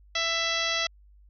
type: harmonic tone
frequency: 664 Hz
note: E5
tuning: 12 cents sharp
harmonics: 1 / 2 / 3 / 4 / 5 / 6 / 7 / 8 / 9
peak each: -35 / -34 / -31 / -34 / -31 / -34 / -37 / -37 / -37 dBFS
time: 0.15-0.87 s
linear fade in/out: 5 ms
effects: added 50 Hz sine -52 dBFS peak until 1.29 s